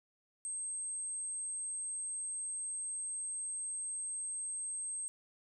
sine tone, 8372 Hz, C9, in tune, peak -37 dBFS, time 0.45-5.08 s, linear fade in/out 0 ms, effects none

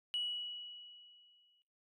sine tone with exponential decay, 2930 Hz, F#7, 18 cents flat, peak -32 dBFS, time 0.14-1.62 s, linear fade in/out 0 ms, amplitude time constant 320 ms, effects noise-tail reverb RT60 0.3 s tail -18 dB re dry + tanh soft clip ceiling -30 dBFS

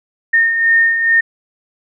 sine beating tone pair, 1828 / 1830.3 Hz, A#6 / A#6, -34 / -32 cents, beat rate 2.3 Hz, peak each -19 / -10 dBFS, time 0.33-1.21 s, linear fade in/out 10 ms, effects none

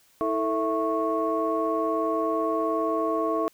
sine tone cluster, 323.9 / 442.6 / 661 / 1101 Hz, E4 / A4 / E5 / C#6, -30 / +10 / +5 / -12 cents, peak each -28 dBFS, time 0.21-3.48 s, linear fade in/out 0 ms, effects tanh soft clip ceiling -13 dBFS + white hiss -61 dBFS RMS until 3.53 s

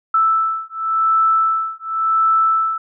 sine beating tone pair, 1318.5 / 1319.41 Hz, E6 / E6, 0 / +1 cents, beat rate 0.91 Hz, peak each -17 dBFS, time 0.14-2.78 s, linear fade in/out 5 ms, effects none

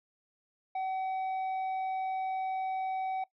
sine tone with tanh clipping, 758 Hz, F#5, 42 cents sharp, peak -32 dBFS, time 0.75-3.24 s, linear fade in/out 5 ms, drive 5 dB, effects noise-tail reverb RT60 0.1 s tail -19 dB re dry

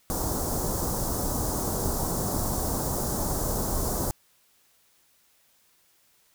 pink band-stop noise, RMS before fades -28 dBFS, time 0.1-4.11 s, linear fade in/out 0 ms, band 1100 to 5800 Hz, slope 24 dB/octave, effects white hiss -64 dBFS RMS until 6.34 s

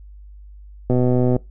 click train, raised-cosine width 2 ms, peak -6 dBFS, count 59, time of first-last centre 0.9-1.364 s, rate 125 Hz, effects noise-tail reverb RT60 0.2 s tail -21 dB re dry + added 50 Hz sine -38 dBFS peak until 1.5 s

